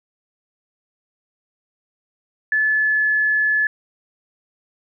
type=tone with pitch glide; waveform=sine; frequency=1730 to 1720 Hz; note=A6 to A6; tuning=-30 to -40 cents; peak=-15 dBFS; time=2.52-3.67 s; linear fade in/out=2 ms; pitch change=-10 cents; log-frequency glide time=2.63-3.07 s; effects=none